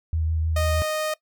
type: tone with vibrato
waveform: sine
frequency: 80 Hz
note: D#2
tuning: 49 cents sharp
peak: -21 dBFS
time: 0.13-0.82 s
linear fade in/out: 0 ms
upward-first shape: sine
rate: 6.4 Hz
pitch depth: 20 cents each way
type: tone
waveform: sawtooth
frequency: 619 Hz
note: D#5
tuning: 9 cents flat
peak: -20 dBFS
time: 0.56-1.14 s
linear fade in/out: 5 ms
effects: noise-tail reverb RT60 0.1 s tail -20 dB re dry